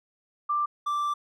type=tone pair in turn; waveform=sine / triangle; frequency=1181 / 1173.5 Hz; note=D6 / D6; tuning=+9 / -2 cents; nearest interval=unison; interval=11 cents; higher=first; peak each=-23 dBFS; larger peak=neither; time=0.49-0.66 / 0.86-1.14 s; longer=second; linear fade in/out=10 ms; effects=none